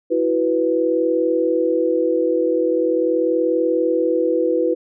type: chord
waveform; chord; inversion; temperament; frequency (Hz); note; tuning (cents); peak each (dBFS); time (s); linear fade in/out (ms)
sine; E suspended second; none; equal; 329.6 / 370 / 493.9; E4 / F#4 / B4; 0 / 0 / 0; -20 / -22 / -18; 0.1-4.75; 20
effects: none